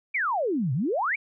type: exponential two-way sweep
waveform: sine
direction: down then up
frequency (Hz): 2426 to 120 to 2426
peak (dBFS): -23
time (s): 0.14-1.16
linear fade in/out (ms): 10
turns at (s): 0.73
effects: none